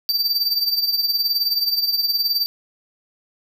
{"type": "tone with tremolo", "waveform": "square", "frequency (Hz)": 4652, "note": "D8", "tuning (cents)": -17, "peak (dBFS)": -15, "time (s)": [0.09, 2.46], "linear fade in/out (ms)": 0, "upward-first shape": "triangle", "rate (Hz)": 19, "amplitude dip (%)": 75, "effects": []}